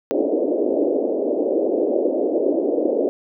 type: band-pass noise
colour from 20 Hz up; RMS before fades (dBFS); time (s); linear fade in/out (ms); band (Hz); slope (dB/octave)
pink; -20; 0.11-3.09; 0; 280 to 600; 48
effects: none